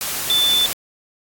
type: tone in noise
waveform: sine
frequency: 3520 Hz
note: A7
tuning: in tune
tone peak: -14 dBFS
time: 0.3-0.66 s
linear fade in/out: 0 ms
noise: white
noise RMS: -24 dBFS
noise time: 0.01-0.73 s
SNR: +7 dB
effects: AAC 64 kbps